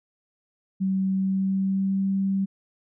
sine tone with pitch glide, 191 to 194.23 Hz, G3 to G3, -45 to -16 cents, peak -21 dBFS, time 0.8-2.46 s, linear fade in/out 20 ms, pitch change +29 cents, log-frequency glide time 1.11-2.08 s, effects none

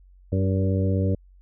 harmonic tone with a mistuned harmonic, 95.6 Hz, G2, 43 cents flat, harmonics 1 / 2 / 3 / 4 / 5 / 6, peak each -21 / -27 / -30 / -34 / -31 / -34 dBFS, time 0.32-1.15 s, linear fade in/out 5 ms, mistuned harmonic 4, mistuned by +21 cents, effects added 46 Hz sine -49 dBFS peak until 1.41 s

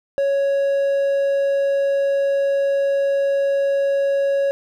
triangle tone, 555 Hz, C#5, 2 cents sharp, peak -14 dBFS, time 0.18-4.51 s, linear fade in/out 0 ms, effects none

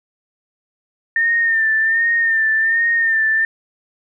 sine tone with vibrato, 1810 Hz, A6, 48 cents sharp, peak -13 dBFS, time 1.16-3.45 s, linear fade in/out 2 ms, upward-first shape sine, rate 1.3 Hz, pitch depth 45 cents each way, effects none

